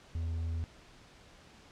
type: tone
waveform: triangle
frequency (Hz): 82.41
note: E2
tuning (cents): 0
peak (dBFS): -30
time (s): 0.15-0.64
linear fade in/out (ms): 0
effects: pink hiss -57 dBFS RMS until 1.71 s + low-pass 6000 Hz 12 dB/octave